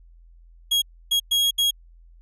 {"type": "tone bursts at uneven times", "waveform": "40% pulse", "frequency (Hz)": 3298, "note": "G#7", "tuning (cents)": -13, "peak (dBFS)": -17, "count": 4, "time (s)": [[0.71, 0.82], [1.11, 1.2], [1.31, 1.51], [1.58, 1.71]], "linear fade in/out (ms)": 10, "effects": ["added 42 Hz sine -47 dBFS peak until 2.21 s", "resampled to 32000 Hz"]}